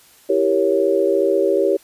sine chord, E diminished seventh, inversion none, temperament equal, 329.6 / 392 / 466.2 / 554.4 Hz, E4 / G4 / Bb4 / Db5, 0 / 0 / 0 / 0 cents, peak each -22 / -17 / -22 / -19 dBFS, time 0.29-1.77 s, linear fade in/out 10 ms, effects white hiss -50 dBFS RMS until 1.83 s + resampled to 32000 Hz

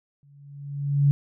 sine tone with exponential growth, 142 Hz, C#3, 42 cents sharp, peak -13 dBFS, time 0.23-1.11 s, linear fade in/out 0 ms, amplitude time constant 190 ms, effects none

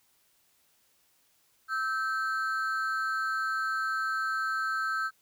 triangle ring-modulated tone, 1431 Hz, F6, 42 cents sharp, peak -23 dBFS, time 1.68-5.11 s, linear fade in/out 50 ms, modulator 125 Hz, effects white hiss -68 dBFS RMS until 5.21 s

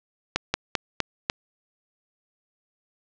slowing click train, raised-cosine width 0.2 ms, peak -4 dBFS, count 5, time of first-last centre 0.36-1.299 s, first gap 180 ms, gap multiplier 1.18, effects low-pass 6000 Hz 12 dB/octave

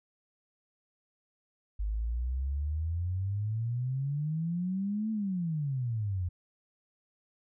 sine exponential two-way sweep, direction up then down, 50.2 to 222.3 to 85.8 Hz, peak -29 dBFS, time 1.79-6.29 s, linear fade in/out 10 ms, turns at 5.11 s, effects none

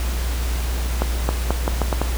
accelerating click train, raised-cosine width 1 ms, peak -5 dBFS, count 7, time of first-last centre 1.02-2.016 s, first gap 270 ms, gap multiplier 0.8, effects added 60 Hz sine -20 dBFS peak until 2.17 s + pink hiss -31 dBFS RMS until 2.17 s

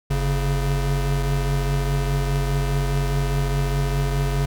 square tone pair together, 47.82 / 138.59 Hz, G1 / C#3, -42 / 0 cents, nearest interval octave + tritone, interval 1842 cents, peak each -23 dBFS, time 0.1-4.46 s, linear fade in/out 10 ms, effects none

